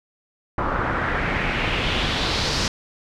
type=noise with low-pass filter sweep; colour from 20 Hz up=pink; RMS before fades=-23 dBFS; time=0.58-2.68 s; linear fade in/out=2 ms; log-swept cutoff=1200 to 5400 Hz; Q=2.4; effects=none